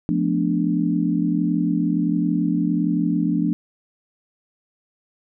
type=chord; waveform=sine; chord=B half-diminished seventh; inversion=second; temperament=equal with one note detuned; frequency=174.61 / 216 / 246.9 / 293.7 Hz; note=F3 / A3 / B3 / D4; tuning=0 / -32 / 0 / 0 cents; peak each=-22 / -25 / -25 / -22 dBFS; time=0.09-3.53 s; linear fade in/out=0 ms; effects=none

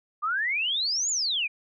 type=exponential two-way sweep; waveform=sine; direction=up then down; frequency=1174.7 to 7160 to 2328 Hz; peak=-24 dBFS; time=0.22-1.48 s; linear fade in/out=20 ms; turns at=1.1 s; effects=none

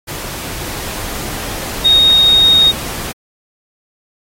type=tone in noise; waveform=sine; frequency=3729 Hz; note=A#7; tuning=in tune; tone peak=-6 dBFS; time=1.84-2.72 s; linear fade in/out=20 ms; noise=pink; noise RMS=-24 dBFS; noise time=0.07-3.13 s; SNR=+15 dB; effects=AAC 48 kbps

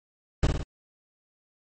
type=noise with echo; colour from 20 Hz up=brown; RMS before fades=-20 dBFS; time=0.43-0.47 s; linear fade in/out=2 ms; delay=54 ms; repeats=3; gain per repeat=-4 dB; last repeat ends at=0.632 s; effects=MP3 32 kbps

